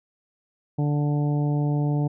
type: harmonic tone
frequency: 146.6 Hz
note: D3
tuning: 3 cents flat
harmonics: 1 / 2 / 3 / 4 / 5 / 6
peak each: -21 / -28 / -35 / -38 / -37 / -41 dBFS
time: 0.78-2.08 s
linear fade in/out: 10 ms
effects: none